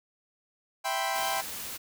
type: chord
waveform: sawtooth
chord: C major seventh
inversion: first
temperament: equal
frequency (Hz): 659.3 / 784 / 987.8 / 1046.5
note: E5 / G5 / B5 / C6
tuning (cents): 0 / 0 / 0 / 0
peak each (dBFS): -31 / -27 / -32 / -32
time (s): 0.84-1.42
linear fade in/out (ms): 20
type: noise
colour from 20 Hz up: white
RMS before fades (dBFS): -38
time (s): 1.14-1.78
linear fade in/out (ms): 20
effects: none